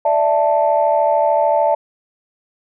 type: chord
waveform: sine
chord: D suspended second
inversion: none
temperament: just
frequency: 587.3 / 660.7 / 881 Hz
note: D5 / E5 / A5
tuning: 0 / +4 / +2 cents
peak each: -16 dBFS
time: 0.05-1.75 s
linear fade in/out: 5 ms
effects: tanh soft clip ceiling -3 dBFS